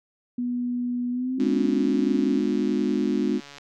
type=tone with pitch glide; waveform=sine; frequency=244.6 to 273 Hz; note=B3 to C#4; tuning=-16 to -26 cents; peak=-24 dBFS; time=0.38-2.4 s; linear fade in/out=5 ms; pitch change=+190 cents; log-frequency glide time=1.11-1.54 s
type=chord; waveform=sine; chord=G# diminished seventh; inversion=none; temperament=just; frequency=207.7 / 249.2 / 299 / 358.8 Hz; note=G#3 / B3 / D4 / F4; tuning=0 / +16 / +31 / +47 cents; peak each=-26 / -26 / -26 / -28 dBFS; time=1.37-3.41 s; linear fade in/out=50 ms
type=click train; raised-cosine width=0.2 ms; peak=-26 dBFS; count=311; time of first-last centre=1.4-3.583 s; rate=142 Hz
effects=none